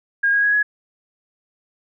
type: tone with pitch steps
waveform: sine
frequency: 1624 / 1642.9 / 1662 / 1681.3 Hz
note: G#6 / G#6 / G#6 / G#6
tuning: -39 / -19 / +1 / +21 cents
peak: -14 dBFS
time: 0.23-0.63 s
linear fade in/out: 10 ms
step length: 100 ms
effects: none